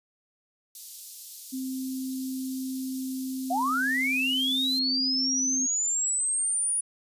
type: high-pass noise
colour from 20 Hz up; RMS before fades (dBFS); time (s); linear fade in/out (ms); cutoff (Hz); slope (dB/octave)
white; -42; 0.75-4.79; 2; 4100; 24
type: tone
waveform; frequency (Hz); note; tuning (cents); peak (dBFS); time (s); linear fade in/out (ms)
sine; 261.6; C4; 0; -30; 1.52-5.67; 20
type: linear sweep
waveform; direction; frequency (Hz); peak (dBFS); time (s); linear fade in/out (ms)
sine; up; 659.3 to 9760; -24; 3.5-6.81; 10
effects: resampled to 32000 Hz